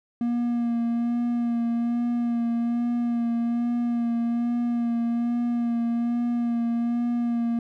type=tone with vibrato; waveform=triangle; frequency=236.4 Hz; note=A#3; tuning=24 cents sharp; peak=-20 dBFS; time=0.21-7.59 s; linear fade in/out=2 ms; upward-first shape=sine; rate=1.2 Hz; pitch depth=21 cents each way; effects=none